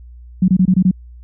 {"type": "tone bursts", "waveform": "sine", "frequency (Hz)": 185, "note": "F#3", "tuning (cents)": 0, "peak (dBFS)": -8, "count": 6, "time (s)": [0.42, 0.912], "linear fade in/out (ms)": 5, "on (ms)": 62, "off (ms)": 24, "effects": ["added 60 Hz sine -35 dBFS peak until 1.23 s"]}